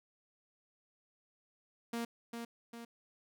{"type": "tone with echo", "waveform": "sawtooth", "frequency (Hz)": 233.4, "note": "A#3", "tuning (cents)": 2, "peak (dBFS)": -32, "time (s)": [1.93, 2.05], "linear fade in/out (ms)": 5, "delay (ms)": 400, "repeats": 2, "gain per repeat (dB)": -5, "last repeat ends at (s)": 2.85, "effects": []}